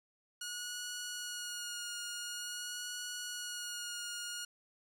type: tone with vibrato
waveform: 10% pulse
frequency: 1444 Hz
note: F#6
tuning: 43 cents flat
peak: -31 dBFS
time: 0.41-4.45 s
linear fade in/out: 5 ms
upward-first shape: sine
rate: 0.47 Hz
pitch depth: 18 cents each way
effects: none